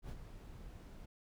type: noise with ADSR envelope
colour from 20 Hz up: brown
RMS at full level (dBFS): -44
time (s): 0.02-1.06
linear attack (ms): 71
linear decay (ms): 53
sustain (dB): -7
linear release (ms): 10
effects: none